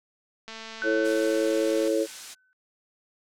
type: click train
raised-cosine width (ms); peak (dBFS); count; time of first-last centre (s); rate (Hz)
0.2; -23; 313; 0.48-1.879; 223
type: tone with exponential decay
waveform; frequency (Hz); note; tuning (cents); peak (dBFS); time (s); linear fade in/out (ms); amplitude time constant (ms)
sine; 1513; F#6; +38; -26; 0.82-2.53; 0; 370
type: chord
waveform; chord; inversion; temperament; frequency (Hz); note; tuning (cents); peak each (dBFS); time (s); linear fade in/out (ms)
sine; A major; second; just; 330 / 440 / 550; E4 / A4 / C#5; +2 / 0 / -14; -26; 0.83-2.07; 50
type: noise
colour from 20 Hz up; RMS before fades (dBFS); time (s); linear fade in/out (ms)
blue; -34; 1.04-2.35; 20
effects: low-pass 7000 Hz 12 dB/octave